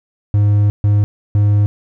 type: tone bursts at uneven times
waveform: triangle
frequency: 103.1 Hz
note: G#2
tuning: 12 cents flat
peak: -7 dBFS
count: 3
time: 0.34-0.7 / 0.84-1.04 / 1.35-1.66 s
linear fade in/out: 0 ms
effects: none